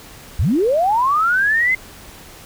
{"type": "linear sweep", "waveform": "sine", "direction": "up", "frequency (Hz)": [51.91, 2093], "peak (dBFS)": -13, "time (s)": [0.39, 1.75], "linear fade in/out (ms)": 5, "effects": ["pink hiss -40 dBFS RMS until 2.45 s"]}